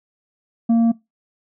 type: tone with tanh clipping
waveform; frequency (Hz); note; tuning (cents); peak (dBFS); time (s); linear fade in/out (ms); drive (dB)
triangle; 230.4; A#3; -20; -13; 0.69-0.92; 10; 9
effects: noise-tail reverb RT60 0.2 s tail -21 dB re dry